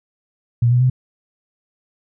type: tone with pitch steps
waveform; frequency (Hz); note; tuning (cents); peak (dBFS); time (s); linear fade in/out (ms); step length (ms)
sine; 118.9 / 123.31 / 127.88; A#2 / B2 / C3; +35 / -2 / -39; -11; 0.62-0.899; 5; 93
effects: none